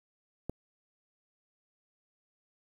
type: click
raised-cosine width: 2 ms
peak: -21 dBFS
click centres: 0.496 s
effects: 9-bit